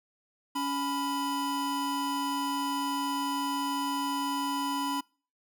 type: tone pair together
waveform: square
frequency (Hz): 280.1 / 991.8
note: C#4 / B5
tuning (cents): +18 / +7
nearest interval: octave + minor seventh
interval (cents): 2189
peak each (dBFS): -33 / -32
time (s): 0.55-5.01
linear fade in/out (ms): 10
effects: noise-tail reverb RT60 0.4 s tail -26 dB re dry